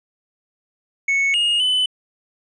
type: tone with pitch steps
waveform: triangle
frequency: 2209 / 2855 / 3012 Hz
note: C#7 / F7 / F#7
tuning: -7 / +37 / +30 cents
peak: -14 dBFS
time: 1.08-1.86 s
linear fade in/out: 5 ms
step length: 260 ms
effects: resampled to 22050 Hz